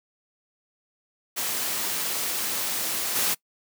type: noise with level steps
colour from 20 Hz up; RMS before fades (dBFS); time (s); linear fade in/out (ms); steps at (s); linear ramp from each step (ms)
white; -28 / -24; 1.36-3.35; 20; 3.15; 10
effects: noise-tail reverb RT60 0.1 s tail -23 dB re dry + high-pass 150 Hz 12 dB/octave